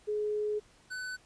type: tone pair in turn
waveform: sine / square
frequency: 421.3 / 1504.3 Hz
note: G#4 / F#6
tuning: +25 / +28 cents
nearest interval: octave + minor seventh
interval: 2203 cents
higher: second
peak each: -29 / -37 dBFS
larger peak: first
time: 0.07-0.6 / 0.9-1.17 s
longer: first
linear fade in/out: 20 ms
effects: pink hiss -62 dBFS RMS until 1.25 s + resampled to 22050 Hz